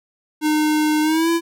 square tone with pitch glide, 305.5 to 335.1 Hz, D#4 to E4, -32 to +29 cents, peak -16 dBFS, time 0.41-1.41 s, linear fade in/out 50 ms, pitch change +161 cents, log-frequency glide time 1.02-1.3 s, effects none

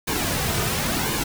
pink noise with flanger, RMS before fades -24 dBFS, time 0.07-1.24 s, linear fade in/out 10 ms, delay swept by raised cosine 1.5 to 3.7 ms, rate 0.95 Hz, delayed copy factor -0.6, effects none

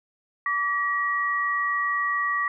sine tone pair together, 1155 / 1907.8 Hz, D6 / A#6, -29 / +40 cents, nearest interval major sixth, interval 869 cents, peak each -25 dBFS, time 0.46-2.48 s, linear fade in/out 2 ms, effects none

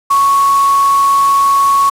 sine tone in noise, 1108.7 Hz, C#6, in tune, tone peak -7 dBFS, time 0.1-1.9 s, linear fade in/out 10 ms, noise white, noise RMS -25 dBFS, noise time 0.1-1.9 s, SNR +15 dB, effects low-pass 12000 Hz 12 dB/octave

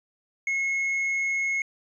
triangle tone, 2173 Hz, C#7, 35 cents flat, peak -22 dBFS, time 0.47-1.62 s, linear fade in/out 2 ms, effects resampled to 22050 Hz

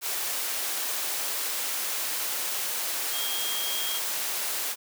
sine tone in noise, 3244 Hz, G#7, 41 cents flat, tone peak -32 dBFS, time 3.1-4.01 s, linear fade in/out 50 ms, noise white, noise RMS -30 dBFS, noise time 0.01-4.76 s, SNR -5 dB, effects high-pass 400 Hz 12 dB/octave

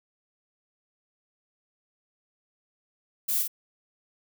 violet noise with echo, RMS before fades -27 dBFS, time 3.28-3.43 s, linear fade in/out 10 ms, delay 49 ms, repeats 1, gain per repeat -4 dB, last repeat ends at 3.479 s, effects none

